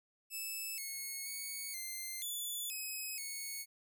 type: tone with pitch steps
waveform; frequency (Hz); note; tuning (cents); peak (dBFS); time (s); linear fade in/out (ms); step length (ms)
5% pulse; 2625 / 2186 / 2224 / 2087 / 3466 / 2545 / 2209; E7 / C#7 / C#7 / C7 / A7 / D#7 / C#7; -8 / -25 / +5 / -5 / -27 / +39 / -7; -31; 0.3-3.66; 50; 480
effects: none